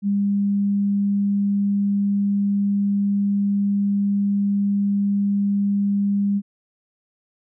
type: tone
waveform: sine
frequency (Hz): 201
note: G3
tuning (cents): +44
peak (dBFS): -17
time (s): 0.02-6.42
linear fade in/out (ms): 50
effects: none